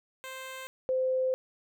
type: tone pair in turn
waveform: 10% pulse / sine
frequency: 523.3 / 517.3 Hz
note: C5 / C5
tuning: 0 / -20 cents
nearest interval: unison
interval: 20 cents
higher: first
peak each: -31 / -25 dBFS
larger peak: second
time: 0.24-0.67 / 0.89-1.34 s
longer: second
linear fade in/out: 0 ms
effects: none